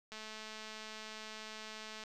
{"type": "click train", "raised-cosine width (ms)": 0.2, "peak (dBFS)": -30, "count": 417, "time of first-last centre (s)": [0.12, 2.037], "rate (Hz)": 217, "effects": []}